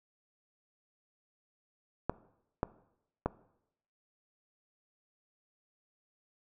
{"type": "clicks", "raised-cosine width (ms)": 1, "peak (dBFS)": -15, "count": 3, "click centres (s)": [2.096, 2.631, 3.26], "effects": ["noise-tail reverb RT60 0.8 s tail -19 dB re dry"]}